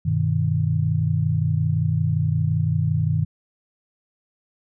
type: chord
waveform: sine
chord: G augmented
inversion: none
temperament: equal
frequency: 98 / 123.47 / 155.56 Hz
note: G2 / B2 / D#3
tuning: 0 / 0 / 0 cents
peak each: -23 / -24 / -21 dBFS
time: 0.05-3.25 s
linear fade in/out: 10 ms
effects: none